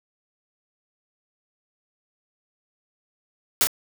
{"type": "noise with echo", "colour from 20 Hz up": "white", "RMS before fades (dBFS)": -18, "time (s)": [3.61, 3.64], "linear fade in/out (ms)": 0, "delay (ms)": 31, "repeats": 1, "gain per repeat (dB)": -5, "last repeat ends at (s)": 3.671, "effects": []}